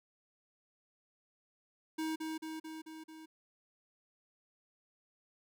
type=tone with echo; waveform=square; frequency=316.9 Hz; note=D#4; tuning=32 cents sharp; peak=-35 dBFS; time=1.98-2.16 s; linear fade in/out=10 ms; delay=220 ms; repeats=5; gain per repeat=-3 dB; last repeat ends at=3.26 s; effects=none